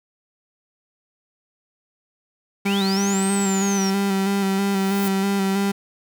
35% pulse tone with vibrato, 196 Hz, G3, in tune, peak -17 dBFS, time 2.65-5.72 s, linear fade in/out 10 ms, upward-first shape square, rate 3.1 Hz, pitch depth 23 cents each way
sine linear two-way sweep, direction up then down, 2207 to 8480 to 5420 Hz, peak -26 dBFS, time 2.66-3.9 s, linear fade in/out 0 ms, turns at 3.27 s
violet noise with exponential growth, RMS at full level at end -29 dBFS, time 4.48-5.08 s, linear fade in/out 0 ms, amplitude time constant 130 ms
effects none

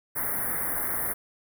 white band-stop noise, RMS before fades -29 dBFS, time 0.15-1.14 s, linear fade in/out 20 ms, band 2100 to 9600 Hz, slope 96 dB/octave, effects none

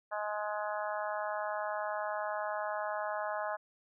harmonic tone, 210 Hz, G#3, 19 cents sharp, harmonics 3 / 4 / 5 / 6 / 7 / 8, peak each -37 / -39 / -41 / -43 / -44 / -45 dBFS, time 0.11-3.57 s, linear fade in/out 20 ms, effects none

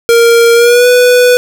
square tone with pitch glide, 466.2 to 493.9 Hz, A#4 to B4, 0 to 0 cents, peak -4 dBFS, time 0.09-1.37 s, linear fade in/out 0 ms, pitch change +100 cents, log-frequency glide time 0.54-0.87 s, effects none

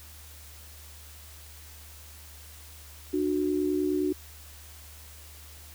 sine tone pair together, 298.2 / 367.9 Hz, D4 / F#4, +27 / -10 cents, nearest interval major third, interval 363 cents, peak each -27 dBFS, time 3.13-4.13 s, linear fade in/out 10 ms, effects added 75 Hz sine -48 dBFS peak until 5.74 s + white hiss -50 dBFS RMS until 5.74 s

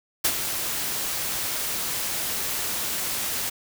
white noise with ADSR envelope, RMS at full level -20 dBFS, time 0.24-3.5 s, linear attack 11 ms, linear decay 65 ms, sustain -8 dB, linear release 12 ms, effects none

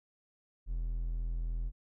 triangle tone, 41.62 Hz, E1, 17 cents sharp, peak -30 dBFS, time 0.66-1.72 s, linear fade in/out 50 ms, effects none

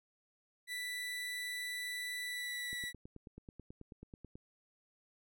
30% pulse tone with pitch glide, 1975.5 to 1952.8 Hz, B6 to B6, 0 to -20 cents, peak -36 dBFS, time 0.67-2.93 s, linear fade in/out 50 ms, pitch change -20 cents, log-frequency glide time 2.22-2.78 s
click train, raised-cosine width 3 ms, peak -37 dBFS, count 16, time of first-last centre 2.73-4.355 s, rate 9.23 Hz
effects none

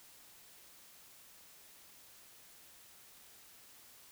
silence, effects white hiss -59 dBFS RMS until 4.11 s

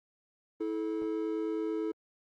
triangle tone pair together, 324.4 / 433.4 Hz, E4 / A4, -28 / -26 cents, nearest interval perfect fourth, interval 502 cents, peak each -31 / -32 dBFS, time 0.6-1.92 s, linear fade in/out 10 ms, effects Opus 24 kbps

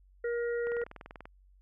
harmonic tone, 473.2 Hz, A#4, 26 cents sharp, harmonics 1 / 3 / 4, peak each -30 / -42 / -43 dBFS, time 0.24-0.84 s, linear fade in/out 5 ms
click train, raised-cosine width 0.5 ms, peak -30 dBFS, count 13, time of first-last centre 0.67-1.255 s, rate 20.5 Hz
effects added 47 Hz sine -58 dBFS peak until 1.61 s

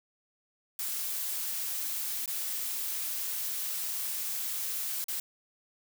blue noise with dropouts, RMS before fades -34 dBFS, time 0.79-5.2 s, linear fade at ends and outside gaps 2 ms, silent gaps 2.259-2.277 / 5.042-5.083 s, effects none

